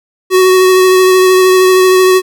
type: tone with vibrato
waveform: square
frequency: 372 Hz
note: F#4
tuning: 9 cents sharp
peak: -5 dBFS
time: 0.3-2.22 s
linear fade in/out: 50 ms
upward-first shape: triangle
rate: 13 Hz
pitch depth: 18 cents each way
effects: none